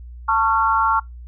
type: tone cluster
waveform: sine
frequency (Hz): 892 / 1108 / 1371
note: A5 / C#6 / F6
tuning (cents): +23 / -1 / -32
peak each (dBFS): -19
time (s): 0.28-1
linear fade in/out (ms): 10
effects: noise-tail reverb RT60 0.2 s tail -26 dB re dry + added 60 Hz sine -34 dBFS peak until 1.27 s